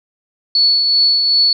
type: tone with tremolo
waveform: sine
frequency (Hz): 4424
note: C#8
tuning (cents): -4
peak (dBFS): -8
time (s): 0.55-1.53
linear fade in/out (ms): 2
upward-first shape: triangle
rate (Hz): 2.6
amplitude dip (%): 40
effects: none